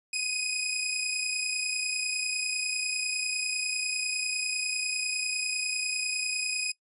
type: tone pair together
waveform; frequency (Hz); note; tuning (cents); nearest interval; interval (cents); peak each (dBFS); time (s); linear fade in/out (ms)
15% pulse; 2489 / 2519; D#7 / D#7; 0 / +21; unison; 21; -24; 0.13-6.72; 5
effects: noise-tail reverb RT60 0.1 s tail -22 dB re dry + resampled to 24000 Hz